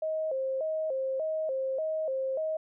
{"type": "tone with vibrato", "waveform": "sine", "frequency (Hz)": 578, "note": "D5", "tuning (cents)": -28, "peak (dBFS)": -28, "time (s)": [0.02, 2.57], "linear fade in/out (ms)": 5, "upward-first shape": "square", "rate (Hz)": 1.7, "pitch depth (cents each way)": 150, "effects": []}